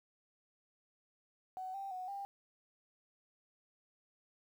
sine tone with pitch steps, 748 / 785 / 738 / 796 Hz, F#5 / G5 / F#5 / G5, +19 / +2 / -5 / +26 cents, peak -40 dBFS, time 1.57-2.25 s, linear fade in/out 0 ms, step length 170 ms, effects 11-bit

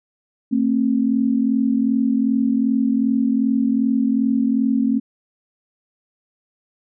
sine tone pair together, 225.4 / 268 Hz, A3 / C4, +42 / +42 cents, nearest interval minor third, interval 300 cents, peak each -18 dBFS, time 0.51-5 s, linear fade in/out 20 ms, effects none

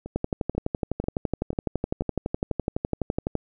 two click trains, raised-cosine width 2 ms, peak -22 / -11 dBFS, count 6 / 39, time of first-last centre 0.06-2.511 / 0.16-3.353 s, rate 2.04 / 11.9 Hz, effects none

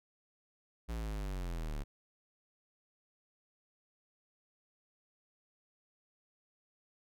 square linear sweep, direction down, 58.27 to 34.85 Hz, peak -37 dBFS, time 0.88-1.84 s, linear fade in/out 20 ms, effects none

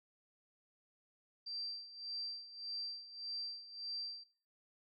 sine tone with tremolo, 4699 Hz, D8, in tune, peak -39 dBFS, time 1.46-4.24 s, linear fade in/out 10 ms, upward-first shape sine, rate 1.7 Hz, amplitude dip 80%, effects noise-tail reverb RT60 0.5 s tail -19 dB re dry

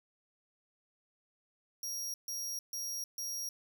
sawtooth tone bursts, 5640 Hz, F8, 16 cents sharp, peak -34 dBFS, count 4, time 1.83-3.49 s, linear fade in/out 2 ms, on 310 ms, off 140 ms, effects none

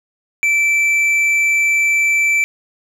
sine tone with tanh clipping, 2328 Hz, D7, 16 cents flat, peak -13 dBFS, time 0.43-2.44 s, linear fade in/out 0 ms, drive 6 dB, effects none

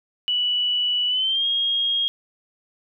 sine tone with pitch glide, 2954 to 3259 Hz, F#7 to G#7, -3 to -33 cents, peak -19 dBFS, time 0.28-2.08 s, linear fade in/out 0 ms, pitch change +170 cents, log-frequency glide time 1.08-1.46 s, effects none

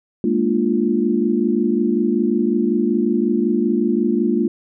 sine chord, Bb dominant seventh, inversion third, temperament equal with one note detuned, 207.7 / 233.1 / 297.2 / 349.2 Hz, Ab3 / Bb3 / D4 / F4, 0 / 0 / +21 / 0 cents, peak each -21 / -19 / -23 / -20 dBFS, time 0.24-4.48 s, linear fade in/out 2 ms, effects none

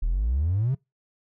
triangle exponential sweep, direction up, 36 to 140.8 Hz, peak -18 dBFS, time 0.02-0.75 s, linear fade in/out 10 ms, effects noise-tail reverb RT60 0.2 s tail -26 dB re dry + tanh soft clip ceiling -17 dBFS

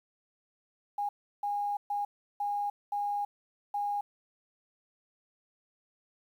sine tone bursts at uneven times, 818 Hz, G#5, 26 cents flat, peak -29 dBFS, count 6, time 0.98-1.09 / 1.43-1.77 / 1.9-2.05 / 2.4-2.7 / 2.92-3.25 / 3.74-4.01 s, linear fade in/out 5 ms, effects 10-bit

